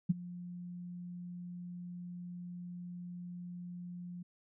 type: tone with ADSR envelope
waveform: sine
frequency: 176.7 Hz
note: F3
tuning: 21 cents sharp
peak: -22 dBFS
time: 0.09-4.23 s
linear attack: 13 ms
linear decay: 22 ms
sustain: -20 dB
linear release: 9 ms
effects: none